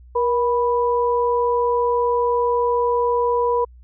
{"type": "tone pair together", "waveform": "sine", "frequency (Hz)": [476.2, 985.4], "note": ["A#4", "B5"], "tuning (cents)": [37, -4], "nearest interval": "octave + minor second", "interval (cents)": 1259, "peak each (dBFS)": [-18, -20], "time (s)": [0.15, 3.65], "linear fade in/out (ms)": 10, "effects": ["added 61 Hz sine -42 dBFS peak until 3.83 s"]}